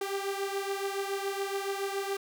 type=beating tone pair; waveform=sawtooth; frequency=392 / 399.1 Hz; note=G4 / G4; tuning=0 / +31 cents; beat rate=7.1 Hz; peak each=-29 / -32 dBFS; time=0.01-2.17 s; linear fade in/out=5 ms; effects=none